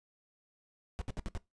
brown noise bursts, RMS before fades -36 dBFS, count 5, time 0.99-1.376 s, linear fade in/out 0 ms, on 26 ms, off 64 ms, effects noise-tail reverb RT60 0.2 s tail -20 dB re dry + resampled to 22050 Hz

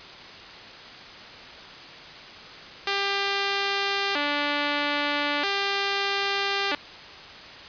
5% pulse tone with vibrato, 340 Hz, F4, 46 cents flat, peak -12 dBFS, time 2.87-6.75 s, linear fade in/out 2 ms, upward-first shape square, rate 0.39 Hz, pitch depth 270 cents each way, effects white hiss -42 dBFS RMS until 7.68 s + resampled to 11025 Hz

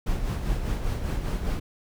brown noise with tremolo, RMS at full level -25 dBFS, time 0.06-1.6 s, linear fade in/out 10 ms, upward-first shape sine, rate 5 Hz, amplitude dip 50%, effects none

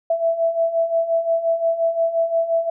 sine beating tone pair, 659.3 / 665 Hz, E5 / E5, 0 / +15 cents, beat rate 5.7 Hz, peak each -23 / -18 dBFS, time 0.1-2.7 s, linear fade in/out 5 ms, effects none

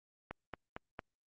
click train, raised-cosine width 0.5 ms, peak -26 dBFS, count 4, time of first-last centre 0.31-0.992 s, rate 4.4 Hz, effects Opus 48 kbps

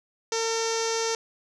sawtooth tone with low-pass filter, 453.5 Hz, A#4, 48 cents flat, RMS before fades -27 dBFS, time 0.32-1.15 s, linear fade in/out 2 ms, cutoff 6000 Hz, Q 5.6, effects none

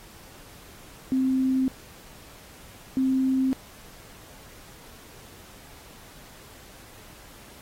sine tone pair in turn, 261.6 / 262.8 Hz, C4 / C4, 0 / +8 cents, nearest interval unison, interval 8 cents, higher second, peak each -20 dBFS, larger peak neither, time 1.12-1.68 / 2.97-3.53 s, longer neither, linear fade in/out 0 ms, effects pink hiss -49 dBFS RMS until 7.61 s + AAC 48 kbps

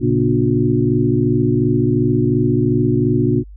sine tone cluster, 114 / 136.8 / 242.4 / 296.8 / 361 Hz, A#2 / C#3 / B3 / D4 / F#4, -38 / -23 / -32 / +18 / -43 cents, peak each -19 dBFS, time 0-3.44 s, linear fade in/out 50 ms, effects added 50 Hz sine -34 dBFS peak until 3.56 s

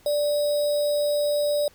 sine tone with sample-and-hold, 587 Hz, D5, 1 cent flat, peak -20 dBFS, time 0.06-1.68 s, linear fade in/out 2 ms, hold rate 4410 Hz, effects pink hiss -56 dBFS RMS until 1.74 s

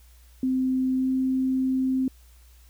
sine tone with pitch glide, 259.4 to 261.2 Hz, C4 to C4, -15 to -3 cents, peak -21 dBFS, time 0.43-2.08 s, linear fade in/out 2 ms, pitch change +12 cents, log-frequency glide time 0.95-1.09 s, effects added 60 Hz sine -50 dBFS peak until 2.69 s + white hiss -60 dBFS RMS until 2.69 s

